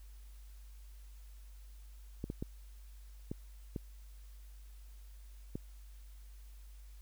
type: clicks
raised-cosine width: 3 ms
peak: -25 dBFS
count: 6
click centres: 2.241 / 2.301 / 2.425 / 3.315 / 3.762 / 5.555 s
effects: added 50 Hz sine -50 dBFS peak until 7.01 s + white hiss -67 dBFS RMS until 7.01 s